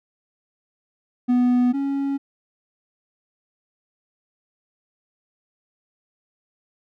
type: tone pair in turn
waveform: triangle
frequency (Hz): 246.9 / 277.1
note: B3 / C#4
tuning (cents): 0 / -1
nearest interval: major second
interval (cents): 199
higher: second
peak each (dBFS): -13 / -19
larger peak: first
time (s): 1.28-1.73 / 1.73-2.18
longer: neither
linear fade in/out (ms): 20
effects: none